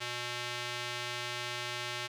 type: tone with band-pass filter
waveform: square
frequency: 121.5 Hz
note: B2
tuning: 28 cents flat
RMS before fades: -38 dBFS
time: 0-2.08 s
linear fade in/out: 20 ms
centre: 3100 Hz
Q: 0.99
effects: none